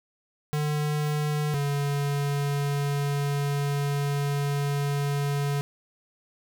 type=tone pair in turn; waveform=square; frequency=149.7 / 142.43 Hz; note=D3 / C#3; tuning=+33 / +47 cents; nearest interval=minor second; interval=86 cents; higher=first; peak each=-25 dBFS; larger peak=neither; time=0.53-1.54 / 1.54-5.61 s; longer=second; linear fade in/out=0 ms; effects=none